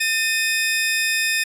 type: tone pair together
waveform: sawtooth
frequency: 1800 / 2508 Hz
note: A6 / D#7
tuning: +39 / +13 cents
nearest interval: tritone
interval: 574 cents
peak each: -18 dBFS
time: 0-1.44 s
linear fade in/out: 10 ms
effects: resampled to 32000 Hz